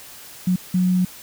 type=tone bursts at uneven times; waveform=sine; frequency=182.5 Hz; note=F#3; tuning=24 cents flat; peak=-15 dBFS; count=2; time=0.47-0.56 / 0.74-1.05 s; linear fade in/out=5 ms; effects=white hiss -41 dBFS RMS until 1.22 s